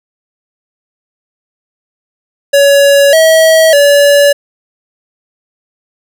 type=tone with pitch steps; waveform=square; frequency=563 / 643 / 572 Hz; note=C#5 / E5 / D5; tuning=+27 / -43 / -46 cents; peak=-4 dBFS; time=2.53-4.33 s; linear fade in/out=10 ms; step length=600 ms; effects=none